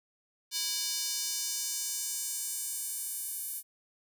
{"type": "tone with high-pass filter sweep", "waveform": "square", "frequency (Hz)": 329.6, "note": "E4", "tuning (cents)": 0, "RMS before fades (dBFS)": -35, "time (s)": [0.51, 3.63], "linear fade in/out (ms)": 50, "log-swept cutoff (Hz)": [4500, 11000], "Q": 1.7, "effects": []}